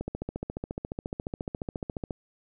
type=click train; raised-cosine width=2 ms; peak=-19 dBFS; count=31; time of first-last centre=0.01-2.108 s; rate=14.3 Hz; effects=none